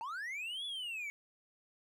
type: linear two-way sweep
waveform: triangle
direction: up then down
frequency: 856 to 3460 to 2205 Hz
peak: -37 dBFS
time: 0.01-1.1 s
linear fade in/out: 0 ms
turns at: 0.65 s
effects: none